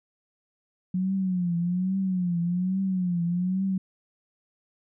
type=tone with vibrato; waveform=sine; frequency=181.4 Hz; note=F#3; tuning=34 cents flat; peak=-23 dBFS; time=0.94-3.78 s; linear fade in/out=5 ms; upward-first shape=triangle; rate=1.2 Hz; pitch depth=120 cents each way; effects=none